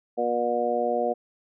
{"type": "harmonic tone", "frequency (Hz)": 120, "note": "B2", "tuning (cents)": -49, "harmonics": [2, 3, 4, 5, 6], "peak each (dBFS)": [-33, -33, -27, -28, -27], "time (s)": [0.17, 1.14], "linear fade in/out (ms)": 20, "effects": []}